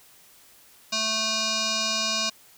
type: tone with frequency modulation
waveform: sine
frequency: 659.3 Hz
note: E5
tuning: in tune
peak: -23 dBFS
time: 0.92-2.3 s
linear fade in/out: 10 ms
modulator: 879 Hz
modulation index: 6.4
effects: white hiss -54 dBFS RMS until 2.57 s